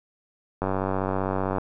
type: click train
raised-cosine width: 1 ms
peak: -12 dBFS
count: 93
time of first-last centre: 0.62-1.583 s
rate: 95.5 Hz
effects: none